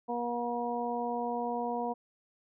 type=harmonic tone; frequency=239.4 Hz; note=A#3; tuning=46 cents sharp; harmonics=1 / 2 / 3 / 4; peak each=-37 / -36 / -35 / -37 dBFS; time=0.08-1.94 s; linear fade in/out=20 ms; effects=none